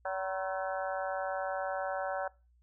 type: harmonic tone with a mistuned harmonic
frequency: 190 Hz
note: F#3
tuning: 46 cents sharp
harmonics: 3 / 4 / 5 / 6 / 7 / 8 / 9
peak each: -36 / -37 / -42 / -46 / -44 / -42 / -48 dBFS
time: 0.05-2.28 s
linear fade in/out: 5 ms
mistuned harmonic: 6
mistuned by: -100 cents
effects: noise-tail reverb RT60 0.3 s tail -22 dB re dry + added 60 Hz sine -63 dBFS peak until 2.62 s